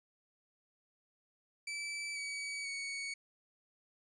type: tone with pitch steps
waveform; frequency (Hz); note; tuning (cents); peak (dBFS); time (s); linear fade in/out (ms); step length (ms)
sawtooth; 2315 / 2273 / 2231; D7 / C#7 / C#7; -25 / +43 / +11; -35; 1.67-3.14; 5; 490
effects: resampled to 22050 Hz